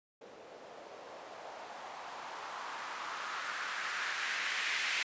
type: noise with low-pass filter sweep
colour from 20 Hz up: violet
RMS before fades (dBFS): -40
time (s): 0.21-5.03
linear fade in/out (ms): 5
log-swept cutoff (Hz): 470 to 2200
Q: 2.1
effects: resampled to 16000 Hz